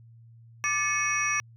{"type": "tone cluster", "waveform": "sine", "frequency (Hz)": [1179, 1738, 2205, 2538, 5770], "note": ["D6", "A6", "C#7", "D#7", "F#8"], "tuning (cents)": [6, -22, -10, 34, -44], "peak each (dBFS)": -30, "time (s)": [0.64, 1.4], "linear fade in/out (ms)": 0, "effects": ["tanh soft clip ceiling -16 dBFS", "added 115 Hz sine -49 dBFS peak until 1.56 s"]}